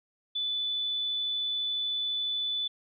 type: tone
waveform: sine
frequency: 3486 Hz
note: A7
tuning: 17 cents flat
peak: -28 dBFS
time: 0.35-2.68 s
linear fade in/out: 10 ms
effects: none